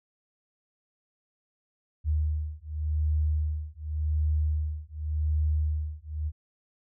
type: beating tone pair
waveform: sine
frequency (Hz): 76.1 / 76.98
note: D#2 / D#2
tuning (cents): -38 / -18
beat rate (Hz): 0.88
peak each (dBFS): -28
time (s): 2.04-6.32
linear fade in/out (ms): 50
effects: none